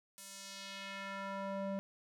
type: tone with band-pass filter sweep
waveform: square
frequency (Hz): 196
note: G3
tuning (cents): 0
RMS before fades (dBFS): -43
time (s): 0.18-1.79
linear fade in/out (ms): 0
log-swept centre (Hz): 10000 to 430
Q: 1.2
effects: none